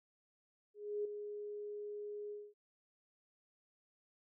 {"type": "tone with ADSR envelope", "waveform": "sine", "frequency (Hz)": 415.3, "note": "G#4", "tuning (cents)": 0, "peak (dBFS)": -34, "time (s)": [0.74, 2.54], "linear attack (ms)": 310, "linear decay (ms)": 5, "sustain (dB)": -8, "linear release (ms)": 230, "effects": []}